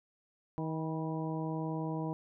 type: harmonic tone with a mistuned harmonic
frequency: 158.9 Hz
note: D#3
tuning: 37 cents sharp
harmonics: 1 / 2 / 3 / 4 / 5 / 6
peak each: -36 / -38 / -43 / -45 / -46 / -44 dBFS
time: 0.58-2.13 s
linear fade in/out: 0 ms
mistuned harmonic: 6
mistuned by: +37 cents
effects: none